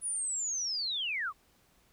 sine linear sweep, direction down, 9956 to 1042 Hz, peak -31 dBFS, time 0.01-1.33 s, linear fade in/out 50 ms, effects pink hiss -67 dBFS RMS until 1.92 s

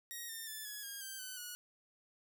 5% pulse tone with pitch steps, 1881 / 1813.8 / 1749 / 1686.5 / 1626.2 / 1568.1 / 1512 / 1458 Hz, A#6 / A#6 / A6 / G#6 / G#6 / G6 / F#6 / F#6, +15 / -48 / -11 / +26 / -37 / 0 / +37 / -26 cents, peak -33 dBFS, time 0.11-1.55 s, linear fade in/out 0 ms, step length 180 ms, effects none

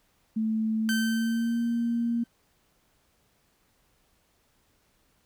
sine tone with pitch glide, 220 to 234.4 Hz, A3 to A#3, 0 to +10 cents, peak -24 dBFS, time 0.36-2.24 s, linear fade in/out 10 ms, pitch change +110 cents, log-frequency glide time 0.8-1.59 s
sawtooth tone with exponential decay, 1546 Hz, G6, 24 cents flat, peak -23 dBFS, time 0.89-2.27 s, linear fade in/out 0 ms, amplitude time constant 300 ms
effects pink hiss -68 dBFS RMS until 5.25 s

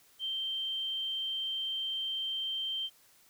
sine tone, 3136 Hz, G7, in tune, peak -32 dBFS, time 0.19-2.9 s, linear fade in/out 50 ms, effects white hiss -63 dBFS RMS until 3.29 s

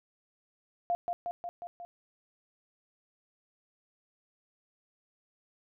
sine tone with echo, 698.5 Hz, F5, in tune, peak -26 dBFS, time 0.9-0.95 s, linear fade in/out 0 ms, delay 180 ms, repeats 5, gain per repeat -3 dB, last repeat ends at 1.85 s, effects none

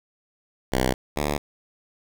5% pulse tone pair in turn, 64 / 73.58 Hz, C2 / D2, -38 / +4 cents, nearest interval major second, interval 242 cents, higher second, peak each -9 / -12 dBFS, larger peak first, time 0.72-0.94 / 1.16-1.38 s, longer neither, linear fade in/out 10 ms, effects none

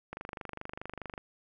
click train, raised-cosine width 0.5 ms, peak -24 dBFS, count 27, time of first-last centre 0.13-1.178 s, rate 24.8 Hz, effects none

